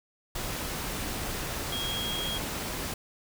sine tone in noise, 3268 Hz, G#7, 29 cents flat, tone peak -32 dBFS, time 1.72-2.38 s, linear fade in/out 5 ms, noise pink, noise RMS -34 dBFS, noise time 0.35-2.94 s, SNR -1 dB, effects none

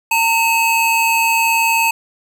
square tone pair together, 910 / 2571 Hz, A#5 / E7, -42 / -44 cents, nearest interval octave + tritone, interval 1798 cents, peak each -16 dBFS, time 0.11-1.91 s, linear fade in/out 5 ms, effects 8-bit

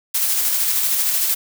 blue noise with tremolo, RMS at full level -18 dBFS, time 0.14-1.35 s, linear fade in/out 10 ms, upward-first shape square, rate 13 Hz, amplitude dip 25%, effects none

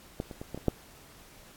clicks, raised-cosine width 2 ms, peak -18 / -27 / -25 / -22 / -26 / -10 dBFS, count 6, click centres 0.201 / 0.312 / 0.415 / 0.546 / 0.576 / 0.683 s, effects pink hiss -54 dBFS RMS until 1.56 s + AAC 64 kbps

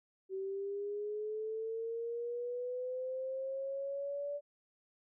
sine linear sweep, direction up, 380 to 580 Hz, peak -36 dBFS, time 0.29-4.41 s, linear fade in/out 50 ms, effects none

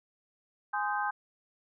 sine chord, Ab major seventh, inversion none, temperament just, 830.6 / 1038.3 / 1245.9 / 1557.4 Hz, Ab5 / C6 / Eb6 / G6, 0 / -14 / +2 / -12 cents, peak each -32 / -36 / -37 / -34 dBFS, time 0.73-1.11 s, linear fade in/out 10 ms, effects none

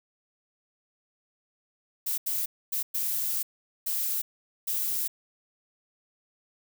violet noise bursts at uneven times, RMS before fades -29 dBFS, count 6, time 2.06-2.18 / 2.26-2.46 / 2.72-2.83 / 2.94-3.43 / 3.86-4.22 / 4.67-5.08 s, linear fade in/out 10 ms, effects none

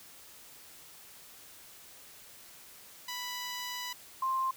10% pulse / sine tone pair in turn, 987.8 / 1052.1 Hz, B5 / C6, 0 / +9 cents, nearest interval minor second, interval 109 cents, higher second, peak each -28 dBFS, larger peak neither, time 3.08-3.93 / 4.22-4.51 s, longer first, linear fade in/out 5 ms, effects white hiss -53 dBFS RMS until 4.56 s

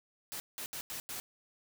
white noise bursts at uneven times, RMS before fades -41 dBFS, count 5, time 0.32-0.4 / 0.58-0.66 / 0.73-0.81 / 0.9-1 / 1.09-1.2 s, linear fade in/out 0 ms, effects none

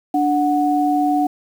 sine tone pair together, 293.7 / 736.9 Hz, D4 / F#5, 0 / -7 cents, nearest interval octave + major third, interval 1593 cents, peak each -17 dBFS, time 0.14-1.27 s, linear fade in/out 5 ms, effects 7-bit

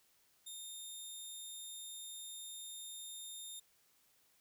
15% pulse tone, 3650 Hz, A#7, 37 cents flat, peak -39 dBFS, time 0.46-3.6 s, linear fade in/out 10 ms, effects white hiss -72 dBFS RMS until 4.4 s

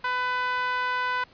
5% pulse tone with band-pass filter, 500 Hz, B4, 21 cents sharp, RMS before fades -27 dBFS, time 0.04-1.24 s, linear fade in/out 5 ms, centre 1200 Hz, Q 5.2, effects pink hiss -55 dBFS RMS until 1.33 s + resampled to 11025 Hz

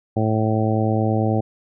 harmonic tone, 109.5 Hz, A2, 8 cents flat, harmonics 1 / 2 / 3 / 4 / 5 / 6 / 7, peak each -20 / -23 / -25 / -28 / -27 / -30 / -27 dBFS, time 0.16-1.41 s, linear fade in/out 10 ms, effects none

